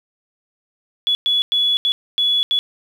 sine tone bursts at uneven times, 3400 Hz, G#7, 40 cents sharp, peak -14 dBFS, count 6, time 1.07-1.15 / 1.26-1.42 / 1.52-1.77 / 1.85-1.92 / 2.18-2.43 / 2.51-2.59 s, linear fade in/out 0 ms, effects 7-bit

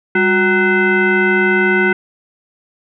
sine tone with frequency modulation, 929 Hz, A#5, 6 cents flat, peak -10 dBFS, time 0.15-1.93 s, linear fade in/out 5 ms, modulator 564 Hz, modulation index 2.1, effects none

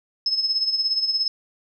sine tone with tremolo, 5190 Hz, E8, 28 cents flat, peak -17 dBFS, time 0.26-1.28 s, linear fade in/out 2 ms, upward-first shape sine, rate 17 Hz, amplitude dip 65%, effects none

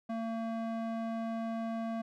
square tone with band-pass filter, 226.7 Hz, A#3, 48 cents flat, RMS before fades -36 dBFS, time 0.09-2.02 s, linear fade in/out 10 ms, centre 520 Hz, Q 1.1, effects none

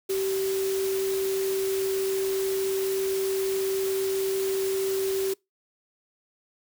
sine tone in noise, 385.6 Hz, G4, 28 cents flat, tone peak -24 dBFS, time 0.09-5.34 s, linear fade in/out 10 ms, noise white, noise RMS -36 dBFS, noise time 0.09-5.34 s, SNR +9 dB, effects noise-tail reverb RT60 0.2 s tail -25 dB re dry

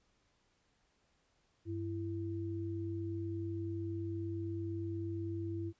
sine tone pair together, 98 / 333.9 Hz, G2 / E4, 0 / +22 cents, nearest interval octave + major sixth, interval 2122 cents, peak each -39 / -39 dBFS, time 1.65-5.73 s, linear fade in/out 50 ms, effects pink hiss -75 dBFS RMS until 5.79 s + resampled to 16000 Hz

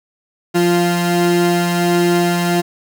30% pulse tone pair together, 174.61 / 347.8 Hz, F3 / F4, 0 / -7 cents, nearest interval octave, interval 1193 cents, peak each -13 dBFS, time 0.54-2.62 s, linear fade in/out 20 ms, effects none

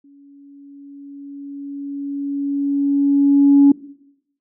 sine tone with exponential growth, 281.4 Hz, C#4, 26 cents sharp, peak -5 dBFS, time 0.04-3.72 s, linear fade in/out 5 ms, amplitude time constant 800 ms, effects noise-tail reverb RT60 0.8 s tail -20 dB re dry + tanh soft clip ceiling -3 dBFS

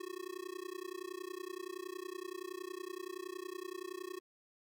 square tone with amplitude modulation, 366.3 Hz, F#4, 17 cents flat, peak -39 dBFS, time 0-4.2 s, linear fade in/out 10 ms, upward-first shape sine, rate 30.7 Hz, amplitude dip 100%, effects none

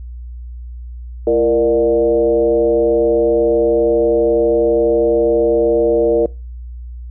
sine tone with frequency modulation, 466.2 Hz, A#4, in tune, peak -10 dBFS, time 1.27-6.26 s, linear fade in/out 2 ms, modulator 128 Hz, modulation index 0.95, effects noise-tail reverb RT60 0.3 s tail -25 dB re dry + added 60 Hz sine -27 dBFS peak until 7.1 s

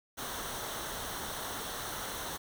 pink noise with comb filter, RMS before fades -39 dBFS, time 0.17-2.38 s, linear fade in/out 20 ms, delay 0.41 ms, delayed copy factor -0.6, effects none

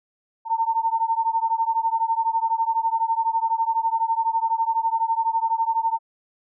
sine beating tone pair, 901 / 913 Hz, A5 / A#5, +41 / -36 cents, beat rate 12 Hz, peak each -22 / -23 dBFS, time 0.45-5.99 s, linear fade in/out 50 ms, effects none

